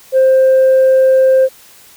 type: tone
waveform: sine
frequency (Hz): 525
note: C5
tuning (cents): +6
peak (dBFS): -4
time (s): 0.12-1.49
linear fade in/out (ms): 50
effects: tanh soft clip ceiling -4 dBFS + white hiss -42 dBFS RMS until 1.96 s